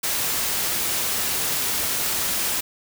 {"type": "noise", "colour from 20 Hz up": "white", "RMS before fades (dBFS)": -24, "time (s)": [0.03, 2.61], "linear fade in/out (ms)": 10, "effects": []}